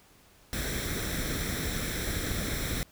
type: noise with comb filter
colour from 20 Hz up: pink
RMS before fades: -32 dBFS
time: 0.53-2.83 s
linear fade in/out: 0 ms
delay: 0.53 ms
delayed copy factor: +0.65
effects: pink hiss -59 dBFS RMS until 2.91 s